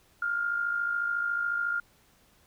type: tone with amplitude modulation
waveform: sine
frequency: 1406 Hz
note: F6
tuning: 11 cents sharp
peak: -24 dBFS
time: 0.22-1.8 s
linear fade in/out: 5 ms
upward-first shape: sine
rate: 54 Hz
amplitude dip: 55%
effects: pink hiss -63 dBFS RMS until 2.46 s

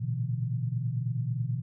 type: tone cluster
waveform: sine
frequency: 112.6 / 121.8 / 145.2 / 165.8 Hz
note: A2 / B2 / D3 / E3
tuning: +40 / -24 / -19 / +10 cents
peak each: -37 / -29 / -36 / -37 dBFS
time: 0-1.62 s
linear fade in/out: 20 ms
effects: none

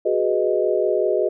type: chord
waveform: sine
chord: G# minor seventh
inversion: third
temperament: equal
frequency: 370 / 415.3 / 493.9 / 622.3 Hz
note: F#4 / G#4 / B4 / D#5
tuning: 0 / 0 / 0 / 0 cents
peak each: -22 / -22 / -24 / -22 dBFS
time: 0.05-1.29 s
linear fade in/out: 10 ms
effects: none

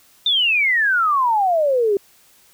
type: exponential sweep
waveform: sine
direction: down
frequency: 3644 to 386.5 Hz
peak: -14 dBFS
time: 0.26-1.97 s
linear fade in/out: 2 ms
effects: white hiss -53 dBFS RMS until 2.53 s

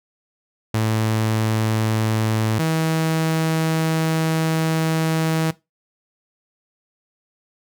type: tone pair in turn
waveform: sawtooth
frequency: 110 / 160.57 Hz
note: A2 / E3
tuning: 0 / -45 cents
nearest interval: perfect fifth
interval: 655 cents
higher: second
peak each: -14 / -14 dBFS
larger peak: neither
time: 0.74-2.59 / 2.59-5.51 s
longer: second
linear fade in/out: 5 ms
effects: noise-tail reverb RT60 0.2 s tail -18 dB re dry

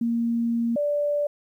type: tone pair in turn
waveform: sine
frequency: 233.1 / 584.2 Hz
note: A#3 / D5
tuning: 0 / -9 cents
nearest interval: octave + major third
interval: 1591 cents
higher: second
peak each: -21 dBFS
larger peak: neither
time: 0.01-0.76 / 0.76-1.27 s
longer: first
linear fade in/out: 5 ms
effects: 10-bit

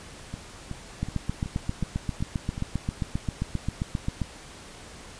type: two click trains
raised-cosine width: 5 ms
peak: -21 / -14 dBFS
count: 7 / 25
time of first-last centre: 0.34-2.579 / 1.03-4.217 s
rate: 2.68 / 7.53 Hz
effects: pink hiss -45 dBFS RMS until 5.19 s + resampled to 22050 Hz

